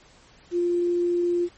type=tone with quantisation; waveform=sine; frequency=349.2 Hz; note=F4; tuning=in tune; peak=-20 dBFS; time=0.51-1.49 s; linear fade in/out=50 ms; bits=8; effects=pink hiss -54 dBFS RMS until 1.57 s + MP3 32 kbps